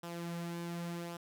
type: tone with flanger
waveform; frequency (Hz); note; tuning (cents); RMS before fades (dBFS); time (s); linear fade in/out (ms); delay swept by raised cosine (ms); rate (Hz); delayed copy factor
sawtooth; 171; F3; -36; -41; 0.03-1.17; 5; 0.45 to 4.35; 0.88; -0.5
effects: none